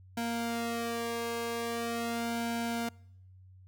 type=tone with flanger; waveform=sawtooth; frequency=233.1 Hz; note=A#3; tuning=in tune; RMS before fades=-34 dBFS; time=0.17-2.89 s; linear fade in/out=5 ms; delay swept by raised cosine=1.3 to 1.86 ms; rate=0.42 Hz; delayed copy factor=+1; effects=noise-tail reverb RT60 0.8 s tail -26 dB re dry + added 93 Hz sine -52 dBFS peak until 3.67 s